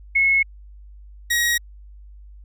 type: tone pair in turn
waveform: sine / sawtooth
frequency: 2183 / 1895.7 Hz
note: C#7 / A#6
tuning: -27 / +29 cents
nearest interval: major second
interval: 244 cents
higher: first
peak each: -14 dBFS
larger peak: neither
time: 0.15-0.43 / 1.3-1.58 s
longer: neither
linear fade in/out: 10 ms
effects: added 50 Hz sine -40 dBFS peak until 2.44 s